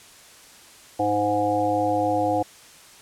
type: harmonic tone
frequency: 103.83 Hz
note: G#2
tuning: in tune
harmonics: 1 / 3 / 5 / 7 / 8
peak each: -33 / -26 / -25 / -23 / -29 dBFS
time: 0.99-2.43 s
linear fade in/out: 10 ms
effects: white hiss -48 dBFS RMS until 3.01 s + low-pass 10000 Hz 12 dB/octave